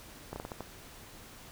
slowing click train, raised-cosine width 1 ms, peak -24 dBFS, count 6, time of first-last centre 0.33-0.607 s, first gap 30 ms, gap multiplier 1.31, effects pink hiss -51 dBFS RMS until 1.51 s

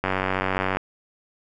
click train, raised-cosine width 0.5 ms, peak -8 dBFS, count 70, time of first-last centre 0.04-0.77 s, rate 94.5 Hz, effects none

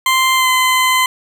20% pulse tone with pitch glide, 1044 to 1026.7 Hz, C6 to C6, -4 to -33 cents, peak -6 dBFS, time 0.06-1.06 s, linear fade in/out 2 ms, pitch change -29 cents, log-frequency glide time 0.36-0.48 s, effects 8-bit

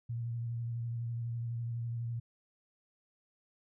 sine tone with vibrato, 117.3 Hz, A#2, 11 cents sharp, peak -34 dBFS, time 0.09-2.2 s, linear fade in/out 10 ms, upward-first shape square, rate 12 Hz, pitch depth 19 cents each way, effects none

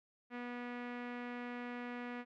sawtooth tone with low-pass filter, 243.5 Hz, B3, 24 cents flat, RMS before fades -44 dBFS, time 0.3-2.25 s, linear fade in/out 50 ms, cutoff 2100 Hz, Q 2.2, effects none

